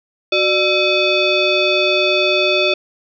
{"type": "tone with frequency modulation", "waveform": "sine", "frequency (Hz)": 1568, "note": "G6", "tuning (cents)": 0, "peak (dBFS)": -12, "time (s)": [0.32, 2.74], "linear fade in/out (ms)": 5, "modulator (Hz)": 969, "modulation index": 2.4, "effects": []}